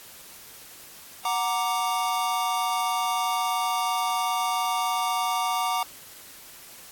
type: chord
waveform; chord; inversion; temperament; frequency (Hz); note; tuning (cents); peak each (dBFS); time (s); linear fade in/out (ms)
square; Gb augmented; none; equal; 740 / 932.3 / 1174.7; Gb5 / Bb5 / D6; 0 / 0 / 0; -29; 1.25-5.83; 2
effects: white hiss -46 dBFS RMS until 6.91 s + AAC 64 kbps